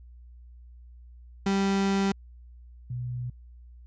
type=tone pair in turn; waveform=35% pulse / sine; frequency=196 / 123.47 Hz; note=G3 / B2; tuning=0 / 0 cents; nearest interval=minor sixth; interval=800 cents; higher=first; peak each=-21 / -30 dBFS; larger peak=first; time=1.46-2.12 / 2.9-3.3 s; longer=first; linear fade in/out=5 ms; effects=added 60 Hz sine -46 dBFS peak until 3.86 s + resampled to 16000 Hz